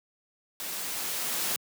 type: noise with level ramp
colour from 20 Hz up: white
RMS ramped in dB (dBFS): -36 to -29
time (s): 0.6-1.56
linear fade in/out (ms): 0
effects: high-pass 150 Hz 12 dB/octave